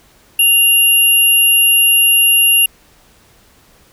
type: tone pair together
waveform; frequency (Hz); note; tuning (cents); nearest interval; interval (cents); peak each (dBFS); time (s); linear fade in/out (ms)
sine; 2794 / 11260; F7 / F9; 0 / +13; 2 octaves; 2413; -10; 0.39-2.66; 5
effects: pink hiss -49 dBFS RMS until 3.92 s